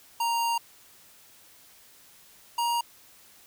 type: tone pair in turn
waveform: square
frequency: 932.3 / 943.1 Hz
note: A#5 / A#5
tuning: 0 / +20 cents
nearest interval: unison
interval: 20 cents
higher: second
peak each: -25 dBFS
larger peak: neither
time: 0.2-0.58 / 2.58-2.81 s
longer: first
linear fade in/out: 5 ms
effects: white hiss -55 dBFS RMS until 3.46 s